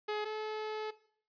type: tone pair in turn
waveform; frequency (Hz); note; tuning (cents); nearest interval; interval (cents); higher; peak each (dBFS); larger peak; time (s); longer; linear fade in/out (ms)
sawtooth; 422.4 / 431; G#4 / A4; +29 / -36; unison; 35; second; -29 / -33; first; 0.08-0.25 / 0.25-0.91; second; 10
effects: noise-tail reverb RT60 0.6 s tail -17 dB re dry + resampled to 11025 Hz